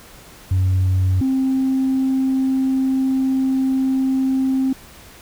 sine tone pair in turn, 93.4 / 264.2 Hz, F#2 / C4, +17 / +17 cents, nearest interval octave + tritone, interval 1800 cents, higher second, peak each -12 / -14 dBFS, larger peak first, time 0.51-1.21 / 1.21-4.73 s, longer second, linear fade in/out 5 ms, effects tanh soft clip ceiling -12 dBFS + pink hiss -43 dBFS RMS until 5.21 s

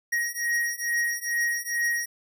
square beating tone pair, 1885 / 1887.3 Hz, A#6 / A#6, +19 / +21 cents, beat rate 2.3 Hz, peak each -29 / -28 dBFS, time 0.12-2.06 s, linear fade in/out 10 ms, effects none

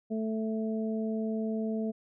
harmonic tone, 220 Hz, A3, in tune, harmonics 1 / 2 / 3, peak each -30 / -36 / -40 dBFS, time 0.1-1.92 s, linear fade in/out 20 ms, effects none

